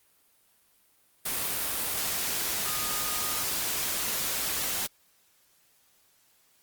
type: tone in noise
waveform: sine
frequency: 1233 Hz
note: D#6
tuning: 16 cents flat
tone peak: -39 dBFS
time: 2.65-3.43 s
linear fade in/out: 10 ms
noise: white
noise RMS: -30 dBFS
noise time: 1.25-4.87 s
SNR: -12 dB
effects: white hiss -65 dBFS RMS until 6.62 s + Opus 32 kbps